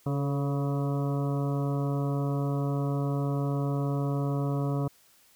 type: harmonic tone with a mistuned harmonic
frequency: 140.5 Hz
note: C#3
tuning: 24 cents sharp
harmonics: 1 / 2 / 3 / 4 / 5 / 7 / 8 / 9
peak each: -27 / -33 / -37 / -39 / -41 / -44 / -45 / -46 dBFS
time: 0.06-4.88 s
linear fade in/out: 5 ms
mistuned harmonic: 3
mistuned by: +33 cents
effects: white hiss -61 dBFS RMS until 5.35 s